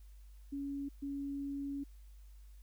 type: tone bursts at uneven times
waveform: sine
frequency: 280 Hz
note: C#4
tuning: 18 cents sharp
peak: -37 dBFS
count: 2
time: 0.52-0.89 / 1.02-1.84 s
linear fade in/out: 10 ms
effects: added 50 Hz sine -52 dBFS peak until 2.62 s + white hiss -72 dBFS RMS until 2.62 s